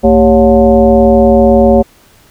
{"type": "tone with frequency modulation", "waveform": "sine", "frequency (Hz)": 392, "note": "G4", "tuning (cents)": 0, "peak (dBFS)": -3, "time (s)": [0.03, 1.83], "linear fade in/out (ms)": 20, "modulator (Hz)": 165, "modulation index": 1.7, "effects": ["pink hiss -45 dBFS RMS until 2.3 s"]}